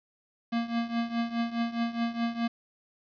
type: tone with tremolo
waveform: square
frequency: 233.1 Hz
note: A#3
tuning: in tune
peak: -25 dBFS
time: 0.52-2.48 s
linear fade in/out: 10 ms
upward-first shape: triangle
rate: 4.8 Hz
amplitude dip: 85%
effects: resampled to 11025 Hz + 9-bit